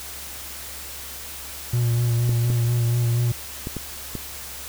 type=tone with vibrato; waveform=triangle; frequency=119.1 Hz; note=A#2; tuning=38 cents sharp; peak=-16 dBFS; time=1.73-3.32 s; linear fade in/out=5 ms; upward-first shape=sine; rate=4.2 Hz; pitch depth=27 cents each way
type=clicks; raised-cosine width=3 ms; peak=-16 dBFS; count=5; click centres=2.293 / 2.502 / 3.671 / 3.767 / 4.153 s
effects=added 69 Hz sine -44 dBFS peak until 4.68 s + white hiss -36 dBFS RMS until 4.68 s